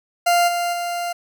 40% pulse tone with level steps, 697 Hz, F5, 4 cents flat, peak -13 / -19 / -22 dBFS, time 0.26-1.13 s, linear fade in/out 10 ms, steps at 0.47 / 0.72 s, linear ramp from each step 20 ms, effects 9-bit

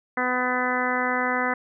harmonic tone, 250.9 Hz, B3, 28 cents sharp, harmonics 1 / 2 / 3 / 4 / 5 / 6 / 7 / 8, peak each -30 / -30 / -30 / -30 / -30 / -30 / -30 / -30 dBFS, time 0.17-1.54 s, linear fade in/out 5 ms, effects none

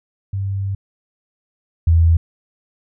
sine tone pair in turn, 98 / 82.79 Hz, G2 / E2, 0 / +8 cents, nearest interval minor third, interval 292 cents, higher first, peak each -19 / -9 dBFS, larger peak second, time 0.33-0.75 / 1.87-2.17 s, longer first, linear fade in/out 5 ms, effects none

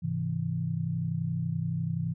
sine chord, Ab augmented, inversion none, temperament equal with one note detuned, 103.83 / 133.02 / 164.81 Hz, Ab2 / C3 / E3, 0 / +29 / 0 cents, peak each -35 / -33 / -30 dBFS, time 0.02-2.14 s, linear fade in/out 20 ms, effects none

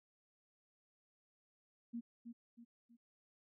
sine tone with echo, 235 Hz, A#3, 14 cents sharp, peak -40 dBFS, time 1.93-2.01 s, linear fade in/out 20 ms, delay 320 ms, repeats 3, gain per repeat -7 dB, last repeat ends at 2.97 s, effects none

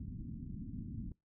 white low-pass noise, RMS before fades -44 dBFS, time 0-1.12 s, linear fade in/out 2 ms, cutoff 260 Hz, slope 48 dB/octave, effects noise-tail reverb RT60 0.2 s tail -22 dB re dry

